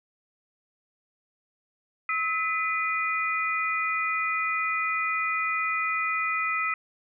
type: tone cluster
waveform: sine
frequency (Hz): 1290 / 2005 / 2447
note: E6 / B6 / D#7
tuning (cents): -38 / +26 / -29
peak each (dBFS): -28 / -29 / -30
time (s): 2.09-6.74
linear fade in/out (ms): 2
effects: none